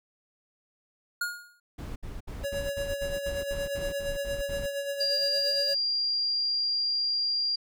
square tone with exponential decay, 1431 Hz, F6, 42 cents sharp, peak -26 dBFS, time 1.21-1.6 s, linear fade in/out 5 ms, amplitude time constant 84 ms
brown noise bursts, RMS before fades -37 dBFS, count 12, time 1.78-4.666 s, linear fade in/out 10 ms, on 180 ms, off 66 ms
square tone with tremolo, 562 Hz, C#5, 24 cents sharp, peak -29 dBFS, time 2.43-5.75 s, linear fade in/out 20 ms, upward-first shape sine, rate 8.6 Hz, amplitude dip 50%
sine tone, 4778 Hz, D8, 29 cents sharp, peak -25 dBFS, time 5-7.56 s, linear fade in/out 10 ms
effects none

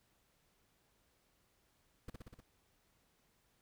brown noise with echo, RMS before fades -44 dBFS, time 2.08-2.1 s, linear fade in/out 5 ms, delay 61 ms, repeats 5, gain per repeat -2 dB, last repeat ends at 2.405 s, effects pink hiss -75 dBFS RMS until 3.61 s

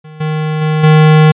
square tone with level steps, 154.9 Hz, D#3, 7 cents flat, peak -31 / -14 / -11 / -4 dBFS, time 0.04-1.32 s, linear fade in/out 10 ms, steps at 0.2 / 0.61 / 0.83 s, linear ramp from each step 10 ms, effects resampled to 8000 Hz

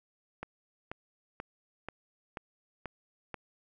click train, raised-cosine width 0.5 ms, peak -23 dBFS, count 7, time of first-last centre 0.43-3.343 s, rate 2.06 Hz, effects none

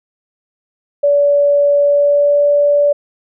sine tone with pitch glide, 574 to 579 Hz, D5 to D5, -40 to -25 cents, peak -8 dBFS, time 1.03-2.93 s, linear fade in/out 10 ms, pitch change +15 cents, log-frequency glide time 1.8-2.45 s, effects none

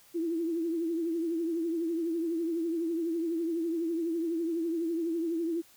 sine tone with vibrato, 332.3 Hz, E4, 14 cents sharp, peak -28 dBFS, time 0.14-5.62 s, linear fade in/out 20 ms, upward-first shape triangle, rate 12 Hz, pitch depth 83 cents each way, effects white hiss -59 dBFS RMS until 5.76 s

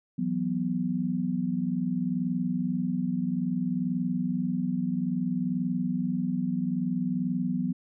sine chord, E suspended second, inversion none, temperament just, 164.81 / 185.42 / 247.2 Hz, E3 / F#3 / B3, 0 / +4 / +2 cents, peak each -33 / -29 / -29 dBFS, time 0.18-7.73 s, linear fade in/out 10 ms, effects none

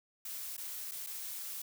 blue noise with dropouts, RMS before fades -42 dBFS, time 0.25-1.62 s, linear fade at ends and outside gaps 5 ms, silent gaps 0.568-0.578 / 0.913-0.917 / 1.065-1.069 s, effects none

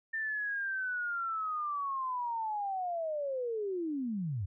sine linear sweep, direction down, 1799 to 85.3 Hz, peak -32 dBFS, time 0.13-4.46 s, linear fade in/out 10 ms, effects none

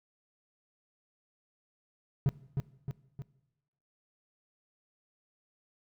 triangle tone with echo, 138.1 Hz, C#3, 6 cents flat, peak -20 dBFS, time 2.26-2.29 s, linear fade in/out 0 ms, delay 310 ms, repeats 3, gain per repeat -5 dB, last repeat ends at 3.22 s, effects noise-tail reverb RT60 1.0 s tail -20 dB re dry

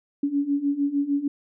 sine beating tone pair, 280 / 286.6 Hz, C#4 / D4, +18 / -42 cents, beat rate 6.6 Hz, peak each -26 / -23 dBFS, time 0.23-1.28 s, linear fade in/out 5 ms, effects none

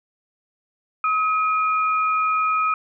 sine tone pair together, 1273.9 / 2432 Hz, D#6 / D#7, +40 / -40 cents, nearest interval major seventh, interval 1120 cents, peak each -18 / -27 dBFS, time 1.04-2.74 s, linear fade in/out 2 ms, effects none

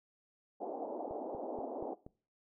white band-pass noise, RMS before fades -41 dBFS, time 0.6-1.95 s, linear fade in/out 20 ms, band 250 to 810 Hz, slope 48 dB/octave
click train, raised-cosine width 2 ms, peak -35 dBFS, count 5, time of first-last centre 1.11-2.065 s, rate 4.19 Hz
effects noise-tail reverb RT60 0.4 s tail -20 dB re dry

